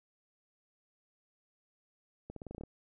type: accelerating click train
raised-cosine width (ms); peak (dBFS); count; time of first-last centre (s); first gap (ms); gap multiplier
2; -30; 9; 2.3-2.636; 63; 0.88
effects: none